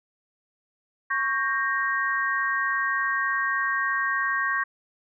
sine chord, G diminished, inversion second, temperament equal with one note detuned, 1108.7 / 1588 / 1864.7 Hz, Db6 / G6 / Bb6, 0 / +22 / 0 cents, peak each -27 dBFS, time 1.1-4.64 s, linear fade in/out 10 ms, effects none

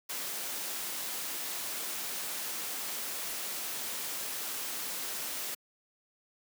white noise, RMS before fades -37 dBFS, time 0.09-5.55 s, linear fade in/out 10 ms, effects high-pass 200 Hz 12 dB/octave

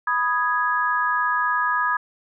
sine chord, G# minor, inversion first, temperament equal, 987.8 / 1244.5 / 1661.2 Hz, B5 / D#6 / G#6, 0 / 0 / 0 cents, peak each -24 / -23 / -23 dBFS, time 0.07-1.97 s, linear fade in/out 5 ms, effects none

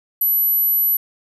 sine tone, 11820 Hz, F#9, 3 cents flat, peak -14 dBFS, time 0.21-0.97 s, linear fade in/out 5 ms, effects none

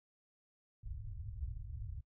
white low-pass noise, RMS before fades -44 dBFS, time 0.83-2.01 s, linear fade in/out 10 ms, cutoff 110 Hz, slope 48 dB/octave, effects noise-tail reverb RT60 0.1 s tail -22 dB re dry

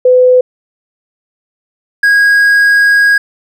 sine / triangle tone pair in turn, 504 / 1643.2 Hz, B4 / G#6, +35 / -19 cents, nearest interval octave + minor sixth, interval 2046 cents, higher second, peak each -3 dBFS, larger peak neither, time 0.05-0.41 / 2.03-3.18 s, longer second, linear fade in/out 5 ms, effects none

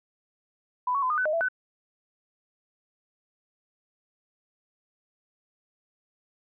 sine tone with pitch steps, 996 / 1116 / 1018 / 1221 / 1503 / 615 / 666 / 1504 Hz, B5 / C#6 / C6 / D#6 / F#6 / D#5 / E5 / F#6, +14 / +11 / -48 / -33 / +27 / -20 / +18 / +28 cents, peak -23 dBFS, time 0.87-1.486 s, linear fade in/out 5 ms, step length 77 ms, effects none

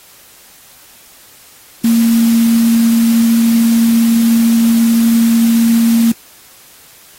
sine tone in noise, 230 Hz, A#3, 23 cents flat, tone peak -7 dBFS, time 1.84-6.12 s, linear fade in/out 5 ms, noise white, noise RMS -25 dBFS, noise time 1.84-6.12 s, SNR +15 dB, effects white hiss -42 dBFS RMS until 7.18 s + AAC 48 kbps

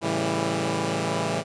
10% pulse chord, A dominant seventh, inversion none, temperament equal with one note detuned, 110 / 138.59 / 164.81 / 198.28 Hz, A2 / C#3 / E3 / G3, 0 / 0 / 0 / +20 cents, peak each -22 / -24 / -19 / -22 dBFS, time 0.01-1.44 s, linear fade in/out 50 ms, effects resampled to 22050 Hz

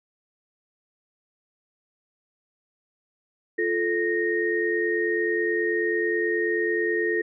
sine tone cluster, 348 / 437.3 / 1857 Hz, F4 / A4 / A#6, -6 / -11 / -7 cents, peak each -26 dBFS, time 3.58-7.22 s, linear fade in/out 10 ms, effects none

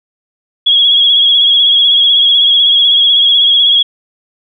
sine tone with vibrato, 3322 Hz, G#7, in tune, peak -5 dBFS, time 0.66-3.83 s, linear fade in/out 10 ms, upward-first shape sine, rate 16 Hz, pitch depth 41 cents each way, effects none

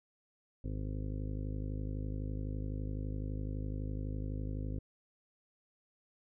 harmonic tone, 51.91 Hz, G#1, in tune, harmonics 1 / 2 / 3 / 4 / 5 / 6 / 7 / 8 / 9 / 10, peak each -38 / -40 / -46 / -55 / -45 / -52 / -57 / -56 / -56 / -55 dBFS, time 0.64-4.79 s, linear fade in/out 5 ms, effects none

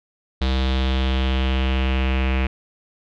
square tone with low-pass filter sweep, 65.41 Hz, C2, in tune, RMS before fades -20 dBFS, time 0.41-2.47 s, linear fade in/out 5 ms, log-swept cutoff 3800 to 2500 Hz, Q 4, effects none

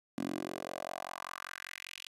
10% pulse tone with high-pass filter sweep, 45.06 Hz, F#1, 45 cents flat, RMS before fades -42 dBFS, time 0.18-2.08 s, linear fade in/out 0 ms, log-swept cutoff 250 to 3100 Hz, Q 2.9, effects resampled to 32000 Hz

